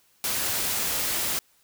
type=noise; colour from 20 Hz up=white; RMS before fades=-27 dBFS; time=0.24-1.39 s; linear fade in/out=0 ms; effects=white hiss -63 dBFS RMS until 1.63 s